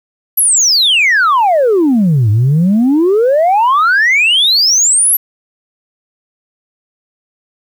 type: exponential two-way sweep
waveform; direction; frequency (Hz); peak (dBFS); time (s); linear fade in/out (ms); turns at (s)
sine; down then up; 12000 to 101 to 12000; -5; 0.37-5.17; 10; 2.3
effects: tanh soft clip ceiling -5 dBFS + 7-bit